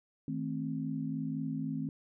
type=chord; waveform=sine; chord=A diminished; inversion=second; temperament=just; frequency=158.4 / 220 / 264 Hz; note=Eb3 / A3 / C4; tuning=+31 / 0 / +16 cents; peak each=-37 / -39 / -36 dBFS; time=0.28-1.89 s; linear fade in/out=2 ms; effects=none